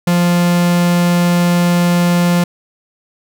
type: tone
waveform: 45% pulse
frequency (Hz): 174.61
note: F3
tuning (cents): 0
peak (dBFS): -10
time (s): 0.07-2.44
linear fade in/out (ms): 5
effects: none